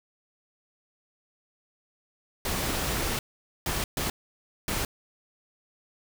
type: noise bursts at uneven times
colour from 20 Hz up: pink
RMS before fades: -29 dBFS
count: 4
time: 2.45-3.19 / 3.66-3.84 / 3.97-4.1 / 4.68-4.85 s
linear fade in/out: 2 ms
effects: none